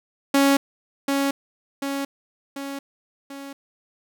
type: tone with echo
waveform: sawtooth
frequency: 277.2 Hz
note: C#4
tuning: in tune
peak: -11 dBFS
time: 0.34-0.57 s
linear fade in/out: 5 ms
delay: 740 ms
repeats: 4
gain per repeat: -5 dB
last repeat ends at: 3.53 s
effects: none